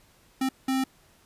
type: tone bursts at uneven times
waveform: square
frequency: 263.7 Hz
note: C4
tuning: 14 cents sharp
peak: -24 dBFS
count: 2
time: 0.41-0.49 / 0.68-0.84 s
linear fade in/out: 5 ms
effects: pink hiss -60 dBFS RMS until 1.25 s + resampled to 32000 Hz